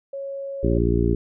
sine tone, 551 Hz, C#5, 11 cents flat, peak -28 dBFS, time 0.13-0.78 s, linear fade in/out 5 ms
harmonic tone, 58 Hz, A#1, 8 cents flat, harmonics 1 / 2 / 3 / 4 / 5 / 6 / 7, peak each -22 / -24 / -27 / -27 / -28 / -25 / -25 dBFS, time 0.63-1.15 s, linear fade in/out 5 ms
effects none

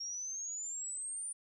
sine exponential sweep, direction up, 5540 to 9320 Hz, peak -38 dBFS, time 0-1.33 s, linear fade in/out 10 ms, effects 13-bit

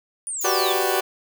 sine exponential sweep, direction down, 9700 to 3302 Hz, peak -26 dBFS, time 0.27-0.73 s, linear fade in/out 0 ms
violet noise, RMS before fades -30 dBFS, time 0.41-1 s, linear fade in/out 0 ms
20% pulse chord, G major seventh, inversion third, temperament equal, 370 / 392 / 493.9 / 587.3 Hz, F#4 / G4 / B4 / D5, 0 / 0 / 0 / 0 cents, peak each -19 / -20 / -23 / -22 dBFS, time 0.44-1.01 s, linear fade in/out 10 ms
effects none

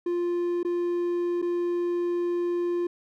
triangle tone with dropouts, 349.2 Hz, F4, in tune, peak -22 dBFS, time 0.06-2.87 s, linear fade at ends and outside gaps 5 ms, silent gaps 0.631-0.648 / 1.418-1.424 s, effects none

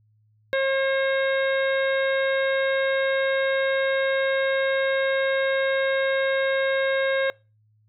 harmonic tone, 538 Hz, C5, 48 cents sharp, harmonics 1 / 2 / 3 / 4 / 5 / 6 / 7, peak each -21 / -35 / -27 / -32 / -41 / -44 / -35 dBFS, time 0.53-7.3 s, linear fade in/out 0 ms, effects noise-tail reverb RT60 0.3 s tail -25 dB re dry + added 107 Hz sine -59 dBFS peak until 7.88 s

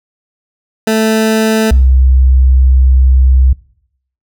20% pulse / sine tone pair in turn, 220 / 64.8 Hz, A3 / C2, 0 / -16 cents, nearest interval octave + major sixth, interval 2116 cents, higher first, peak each -4 dBFS, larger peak neither, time 0.87-1.71 / 1.71-3.53 s, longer second, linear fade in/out 5 ms, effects noise-tail reverb RT60 0.7 s tail -22 dB re dry

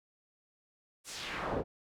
brown noise with band-pass filter sweep, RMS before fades -37 dBFS, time 1.04-1.64 s, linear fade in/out 50 ms, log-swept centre 9700 to 410 Hz, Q 1.5, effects none

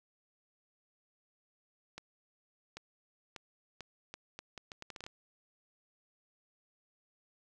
accelerating click train, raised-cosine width 0.2 ms, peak -27 dBFS, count 14, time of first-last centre 1.98-5.065 s, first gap 790 ms, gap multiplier 0.75, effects none

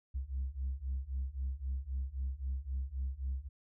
sine beating tone pair, 64.5 / 68.3 Hz, C2 / C#2, -24 / -25 cents, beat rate 3.8 Hz, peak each -37 / -36 dBFS, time 0.14-3.49 s, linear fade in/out 20 ms, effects tanh soft clip ceiling -30 dBFS

